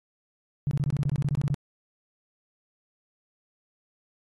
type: tone bursts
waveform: sine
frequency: 142.4 Hz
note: C#3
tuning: 47 cents sharp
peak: -22 dBFS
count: 14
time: 0.67-1.543 s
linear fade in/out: 0 ms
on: 41 ms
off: 23 ms
effects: AAC 32 kbps